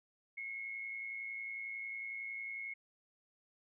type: tone with amplitude modulation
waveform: sine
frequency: 2175 Hz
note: C#7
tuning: 33 cents flat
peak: -38 dBFS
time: 0.37-2.74 s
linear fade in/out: 10 ms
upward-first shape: sine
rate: 111 Hz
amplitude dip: 50%
effects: none